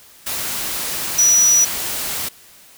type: tone in noise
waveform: sine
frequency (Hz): 5870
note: F#8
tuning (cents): -15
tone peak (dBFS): -10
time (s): 1.18-1.65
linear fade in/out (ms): 10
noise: white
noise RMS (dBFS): -24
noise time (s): 0.26-2.29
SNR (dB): +11
effects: white hiss -46 dBFS RMS until 2.77 s